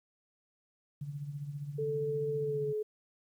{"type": "tone with tremolo", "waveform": "sine", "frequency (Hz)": 144.1, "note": "D3", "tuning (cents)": -33, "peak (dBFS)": -34, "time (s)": [1.01, 2.73], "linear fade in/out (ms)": 5, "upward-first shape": "triangle", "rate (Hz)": 15, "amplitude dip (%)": 70}
{"type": "tone with pitch glide", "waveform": "sine", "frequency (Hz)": [440, 427], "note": ["A4", "G#4"], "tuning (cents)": [0, 48], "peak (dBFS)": -31, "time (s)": [1.78, 2.83], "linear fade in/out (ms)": 10, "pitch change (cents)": -52, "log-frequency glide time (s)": [2.37, 2.65]}
{"effects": ["11-bit"]}